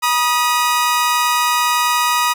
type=tone pair together; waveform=sawtooth; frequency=965.5 / 1244 Hz; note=B5 / D#6; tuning=-39 / -1 cents; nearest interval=major third; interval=438 cents; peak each=-13 dBFS; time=0.02-2.34 s; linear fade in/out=20 ms; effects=none